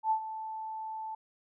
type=tone with ADSR envelope; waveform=sine; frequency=878 Hz; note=A5; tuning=4 cents flat; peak=-23 dBFS; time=0.03-1.15 s; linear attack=78 ms; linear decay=85 ms; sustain=-13 dB; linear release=6 ms; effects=none